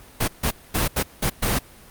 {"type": "noise bursts at uneven times", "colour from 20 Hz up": "pink", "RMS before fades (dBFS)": -21, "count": 6, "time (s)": [[0.2, 0.28], [0.43, 0.51], [0.74, 0.88], [0.96, 1.03], [1.22, 1.3], [1.42, 1.59]], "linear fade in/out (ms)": 10, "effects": ["pink hiss -47 dBFS RMS until 1.9 s", "Opus 32 kbps"]}